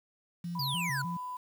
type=tone with vibrato; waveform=sine; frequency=153.7 Hz; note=D#3; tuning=21 cents flat; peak=-34 dBFS; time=0.44-1.17 s; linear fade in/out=5 ms; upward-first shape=square; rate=3.3 Hz; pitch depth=200 cents each way
type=tone with pitch glide; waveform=sine; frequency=987.8 to 998.1 Hz; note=B5 to B5; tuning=0 to +18 cents; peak=-36 dBFS; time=0.55-1.37 s; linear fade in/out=5 ms; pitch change=+18 cents; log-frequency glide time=0.74-1.13 s
type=exponential sweep; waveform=square; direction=down; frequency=5010 to 1396.9 Hz; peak=-33 dBFS; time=0.59-1.02 s; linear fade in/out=5 ms
effects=9-bit